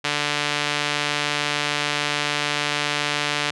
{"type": "tone with band-pass filter", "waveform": "sawtooth", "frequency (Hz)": 146.83, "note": "D3", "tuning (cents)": 0, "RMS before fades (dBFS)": -24, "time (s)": [0.04, 3.51], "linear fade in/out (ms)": 10, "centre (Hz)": 3000, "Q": 0.94, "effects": ["resampled to 24000 Hz"]}